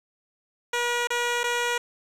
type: tone with dropouts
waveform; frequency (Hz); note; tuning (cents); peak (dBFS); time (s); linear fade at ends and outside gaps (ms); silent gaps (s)
10% pulse; 480.5; B4; -48; -15; 0.73-1.78; 5; 1.073-1.103 / 1.434-1.439
effects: low-pass 9000 Hz 12 dB/octave + 8-bit